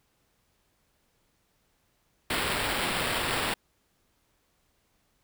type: noise with sample-and-hold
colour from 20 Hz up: violet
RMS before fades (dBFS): -29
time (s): 2.3-3.54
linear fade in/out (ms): 5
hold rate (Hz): 6300
effects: pink hiss -71 dBFS RMS until 5.23 s